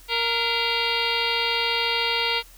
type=harmonic tone with a mistuned harmonic; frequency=466.2 Hz; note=A#4; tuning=in tune; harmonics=1 / 2 / 3 / 4 / 5 / 6 / 7 / 8 / 9 / 10; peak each=-31 / -29 / -32 / -31 / -30 / -28 / -31 / -30 / -32 / -33 dBFS; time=0.08-2.43 s; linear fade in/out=50 ms; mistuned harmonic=4; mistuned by=+150 cents; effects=added 41 Hz sine -48 dBFS peak until 2.57 s + white hiss -51 dBFS RMS until 2.57 s